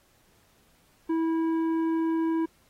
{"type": "tone with tanh clipping", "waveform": "sine", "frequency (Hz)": 326, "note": "E4", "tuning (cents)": -19, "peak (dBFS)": -25, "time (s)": [1.09, 2.46], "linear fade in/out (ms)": 10, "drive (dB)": 9, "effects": ["pink hiss -64 dBFS RMS until 2.69 s", "AAC 48 kbps"]}